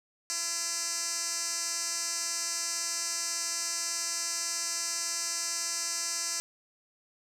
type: tone with band-pass filter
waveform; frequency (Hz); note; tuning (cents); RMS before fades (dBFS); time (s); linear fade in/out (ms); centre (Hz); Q
10% pulse; 338.2; E4; +44; -33; 0.3-6.4; 0; 6700; 8.1
effects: none